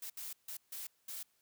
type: noise bursts at uneven times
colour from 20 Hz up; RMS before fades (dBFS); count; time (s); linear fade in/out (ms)
blue; -44; 5; 0.02-0.1 / 0.17-0.33 / 0.48-0.57 / 0.72-0.87 / 1.08-1.23; 5
effects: white hiss -75 dBFS RMS until 1.41 s